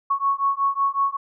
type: beating tone pair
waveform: sine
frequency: 1104 / 1109.4 Hz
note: C#6 / C#6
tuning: -7 / +1 cents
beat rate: 5.4 Hz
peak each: -22 dBFS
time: 0.1-1.17 s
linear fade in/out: 10 ms
effects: none